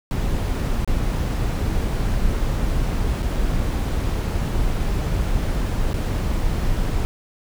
brown noise with dropouts, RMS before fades -21 dBFS, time 0.11-7.05 s, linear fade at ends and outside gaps 0 ms, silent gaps 0.847-0.876 / 3.222-3.228 / 3.359-3.362 / 5.933-5.941 s, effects none

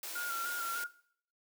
white high-pass noise, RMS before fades -42 dBFS, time 0.03-0.84 s, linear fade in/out 2 ms, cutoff 290 Hz, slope 96 dB/octave
sine tone with vibrato, 1396.9 Hz, F6, in tune, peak -35 dBFS, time 0.15-0.87 s, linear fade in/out 10 ms, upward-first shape square, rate 3.3 Hz, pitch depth 35 cents each way
effects noise-tail reverb RT60 0.6 s tail -19 dB re dry

